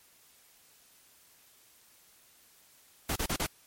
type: noise bursts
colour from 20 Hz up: pink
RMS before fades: -31 dBFS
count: 4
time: 3.09-3.464 s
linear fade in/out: 5 ms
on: 68 ms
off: 34 ms
effects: white hiss -61 dBFS RMS until 3.66 s + MP3 64 kbps